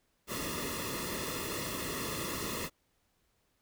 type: noise with comb filter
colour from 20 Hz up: pink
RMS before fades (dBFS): -37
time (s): 0.27-2.7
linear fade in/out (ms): 50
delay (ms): 1.3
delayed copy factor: -0.85
effects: pink hiss -75 dBFS RMS until 3.61 s